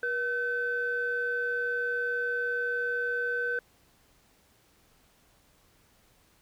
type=tone pair together; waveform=sine; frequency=480.6 / 1527 Hz; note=B4 / G6; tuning=-47 / -46 cents; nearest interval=octave + minor sixth; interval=2001 cents; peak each=-32 / -28 dBFS; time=0.03-3.59 s; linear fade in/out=2 ms; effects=tanh soft clip ceiling -20 dBFS + pink hiss -64 dBFS RMS until 6.41 s